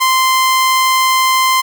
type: tone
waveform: sawtooth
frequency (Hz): 1041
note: C6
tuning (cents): -9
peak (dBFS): -6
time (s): 0-1.62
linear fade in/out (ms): 20
effects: none